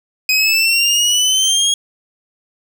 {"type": "exponential sweep", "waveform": "25% pulse", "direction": "up", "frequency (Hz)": [2509, 3300], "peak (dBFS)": -8, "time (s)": [0.29, 1.74], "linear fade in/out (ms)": 2, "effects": []}